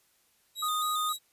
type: tone with vibrato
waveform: sawtooth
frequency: 3729 Hz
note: A#7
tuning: in tune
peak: -31 dBFS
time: 0.55-1.19 s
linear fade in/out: 50 ms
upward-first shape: square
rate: 3.7 Hz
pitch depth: 55 cents each way
type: tone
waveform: sine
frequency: 1241 Hz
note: D#6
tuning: 5 cents flat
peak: -28 dBFS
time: 0.62-1.13 s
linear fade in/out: 10 ms
type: high-pass noise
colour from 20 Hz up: white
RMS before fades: -41 dBFS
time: 0.63-1.17 s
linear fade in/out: 10 ms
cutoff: 8100 Hz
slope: 24 dB/octave
effects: white hiss -68 dBFS RMS until 1.32 s + resampled to 32000 Hz